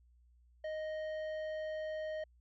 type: tone with tanh clipping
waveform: sine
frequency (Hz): 622.3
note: D#5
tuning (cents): 0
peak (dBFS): -39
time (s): 0.64-2.24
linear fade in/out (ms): 5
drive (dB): 10
effects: added 60 Hz sine -63 dBFS peak until 2.4 s